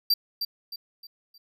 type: tone with echo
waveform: square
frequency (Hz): 4699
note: D8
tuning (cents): 0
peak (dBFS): -19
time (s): 0.1-0.14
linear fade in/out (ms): 5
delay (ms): 310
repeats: 4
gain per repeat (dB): -8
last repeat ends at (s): 1.38
effects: none